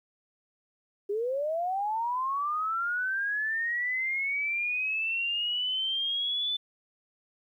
sine linear sweep, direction up, 393.2 to 3520 Hz, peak -27 dBFS, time 1.09-6.57 s, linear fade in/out 10 ms, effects 11-bit

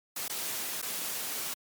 white noise with dropouts, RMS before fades -35 dBFS, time 0.16-1.54 s, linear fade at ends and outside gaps 5 ms, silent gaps 0.281-0.296 / 0.817-0.825 s, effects high-pass 150 Hz 12 dB/octave + MP3 96 kbps

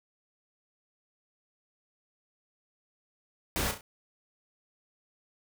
pink noise with echo, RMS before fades -31 dBFS, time 3.56-3.71 s, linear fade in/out 0 ms, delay 33 ms, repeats 3, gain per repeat -7 dB, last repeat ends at 3.809 s, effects none

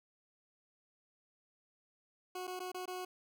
20% pulse tone with dropouts, 366.1 Hz, F#4, 18 cents flat, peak -35 dBFS, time 2.35-3.05 s, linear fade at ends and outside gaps 5 ms, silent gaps 2.471-2.476 / 2.594-2.601 / 2.718-2.744 / 2.857-2.877 s, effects none

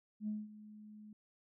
sine tone with ADSR envelope, 212.1 Hz, G#3, 37 cents sharp, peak -34 dBFS, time 0.2-1.13 s, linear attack 77 ms, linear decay 200 ms, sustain -17 dB, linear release 3 ms, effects tanh soft clip ceiling -30 dBFS

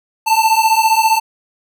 square beating tone pair, 880 / 895 Hz, A5 / A5, 0 / +29 cents, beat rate 15 Hz, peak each -14 dBFS, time 0.26-1.2 s, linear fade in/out 20 ms, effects none

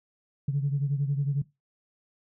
sine beating tone pair, 139.2 / 150.2 Hz, C#3 / D3, +8 / +39 cents, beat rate 11 Hz, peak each -24 / -30 dBFS, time 0.48-1.42 s, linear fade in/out 5 ms, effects noise-tail reverb RT60 0.2 s tail -19 dB re dry + tanh soft clip ceiling -18 dBFS

